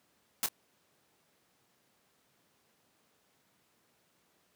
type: noise with echo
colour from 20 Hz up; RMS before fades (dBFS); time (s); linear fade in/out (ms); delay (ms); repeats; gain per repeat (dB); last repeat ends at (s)
white; -30; 0.43-0.46; 0; 26; 1; -11; 0.486
effects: pink hiss -71 dBFS RMS until 4.55 s + high-pass 150 Hz 12 dB/octave